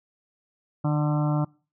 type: harmonic tone with a mistuned harmonic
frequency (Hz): 149.1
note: D3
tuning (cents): +27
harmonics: 1 / 2 / 4 / 5 / 6 / 7 / 8 / 9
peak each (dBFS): -22 / -28 / -34 / -36 / -38 / -39 / -40 / -41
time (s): 0.84-1.45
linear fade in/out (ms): 10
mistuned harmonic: 1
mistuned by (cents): +16
effects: noise-tail reverb RT60 0.4 s tail -26 dB re dry